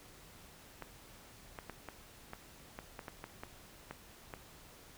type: clicks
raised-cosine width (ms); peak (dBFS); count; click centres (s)
0.5; -28; 12; 0.823 / 1.588 / 1.697 / 1.887 / 2.334 / 2.789 / 2.992 / 3.082 / 3.241 / 3.435 / 3.91 / 4.338
effects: pink hiss -57 dBFS RMS until 4.97 s